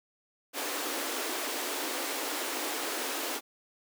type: high-pass noise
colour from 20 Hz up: pink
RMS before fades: -34 dBFS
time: 0.53-3.41 s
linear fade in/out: 50 ms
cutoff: 260 Hz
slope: 96 dB/octave
effects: none